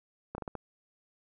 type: slowing click train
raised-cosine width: 1 ms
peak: -23 dBFS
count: 5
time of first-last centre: 0.35-0.553 s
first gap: 31 ms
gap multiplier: 1.34
effects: none